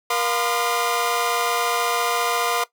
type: tone cluster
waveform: sawtooth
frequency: 474.3 / 704 / 1023 / 1210 Hz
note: A#4 / F5 / C6 / D#6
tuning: +30 / +14 / -39 / -49 cents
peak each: -22 dBFS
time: 0.1-2.64 s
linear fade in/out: 5 ms
effects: noise-tail reverb RT60 0.1 s tail -17 dB re dry